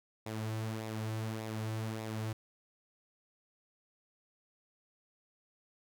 sawtooth tone with flanger, 110 Hz, A2, in tune, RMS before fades -38 dBFS, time 0.26-2.33 s, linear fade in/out 5 ms, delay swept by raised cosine 0.65 to 4.35 ms, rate 1.7 Hz, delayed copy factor -0.5, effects none

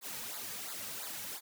white noise with flanger, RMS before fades -42 dBFS, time 0.01-1.41 s, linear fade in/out 50 ms, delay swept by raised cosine 0.34 to 2.94 ms, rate 2.9 Hz, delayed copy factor -0.9, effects none

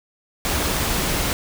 pink noise, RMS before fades -22 dBFS, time 0.45-1.33 s, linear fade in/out 0 ms, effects none

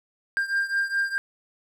triangle beating tone pair, 1594 / 1598.8 Hz, G6 / G6, +28 / +34 cents, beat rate 4.8 Hz, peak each -23 / -26 dBFS, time 0.37-1.18 s, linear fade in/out 0 ms, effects none

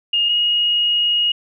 sine tone pair in turn, 2842 / 2877 Hz, F7 / F#7, +30 / -49 cents, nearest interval unison, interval 21 cents, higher second, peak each -14 dBFS, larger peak neither, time 0.13-0.29 / 0.29-1.32 s, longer second, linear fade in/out 5 ms, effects none

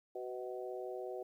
harmonic tone with a mistuned harmonic, 124.8 Hz, B2, 19 cents sharp, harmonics 3 / 4 / 5 / 6, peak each -43 / -45 / -47 / -49 dBFS, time 0.15-1.23 s, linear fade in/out 5 ms, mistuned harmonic 5, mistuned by +24 cents, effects 12-bit

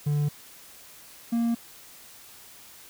triangle tone pair in turn, 146.83 / 233.1 Hz, D3 / A#3, 0 / 0 cents, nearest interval minor sixth, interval 800 cents, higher second, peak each -20 dBFS, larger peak neither, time 0.06-0.29 / 1.32-1.55 s, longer neither, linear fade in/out 10 ms, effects white hiss -49 dBFS RMS until 2.89 s

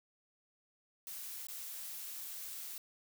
blue noise with dropouts, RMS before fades -45 dBFS, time 1.07-2.78 s, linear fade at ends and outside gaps 1 ms, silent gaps 1.469-1.485 s, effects none

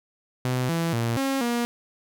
sawtooth tone with pitch steps, 126.8 / 166.6 / 116.6 / 270.8 / 238.1 Hz, B2 / E3 / A#2 / C#4 / A#3, +46 / +19 / +1 / -40 / +37 cents, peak -19 dBFS, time 0.45-1.65 s, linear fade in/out 0 ms, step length 240 ms, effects none

